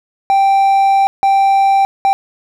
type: tone bursts at uneven times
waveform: triangle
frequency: 784 Hz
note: G5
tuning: in tune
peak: -6 dBFS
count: 3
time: 0.3-1.07 / 1.23-1.85 / 2.05-2.13 s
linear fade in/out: 0 ms
effects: none